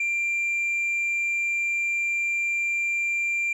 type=tone; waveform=sine; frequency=2374 Hz; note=D7; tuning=18 cents sharp; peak=-20 dBFS; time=0-3.53 s; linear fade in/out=5 ms; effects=tanh soft clip ceiling -22 dBFS